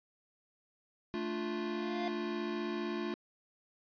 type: chord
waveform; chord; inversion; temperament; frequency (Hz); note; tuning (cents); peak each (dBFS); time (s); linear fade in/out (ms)
square; D minor; second; equal; 220 / 293.7 / 349.2; A3 / D4 / F4; 0 / 0 / 0; -40 / -43 / -38; 1.14-3.14; 0
type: tone with exponential growth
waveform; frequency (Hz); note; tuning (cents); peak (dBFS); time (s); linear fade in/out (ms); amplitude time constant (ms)
square; 698; F5; -1; -35; 1.48-2.08; 1; 130
effects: resampled to 11025 Hz